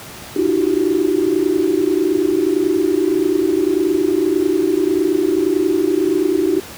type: tone cluster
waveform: sine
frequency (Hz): 305.2 / 336.9 / 365.9 / 387.6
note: D#4 / E4 / F#4 / G4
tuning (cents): -33 / +38 / -19 / -20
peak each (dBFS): -19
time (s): 0.36-6.6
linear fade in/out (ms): 5
effects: pink hiss -34 dBFS RMS until 6.77 s + high-pass 80 Hz 12 dB/octave